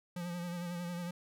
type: tone with vibrato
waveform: square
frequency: 174.61 Hz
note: F3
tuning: in tune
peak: -38 dBFS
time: 0.16-1.11 s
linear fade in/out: 5 ms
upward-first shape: sine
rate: 11 Hz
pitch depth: 39 cents each way
effects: none